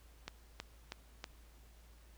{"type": "click train", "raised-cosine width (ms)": 0.2, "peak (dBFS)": -24, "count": 4, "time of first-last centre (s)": [0.28, 1.242], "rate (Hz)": 3.12, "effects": ["added 56 Hz sine -58 dBFS peak until 2.17 s", "pink hiss -66 dBFS RMS until 2.17 s"]}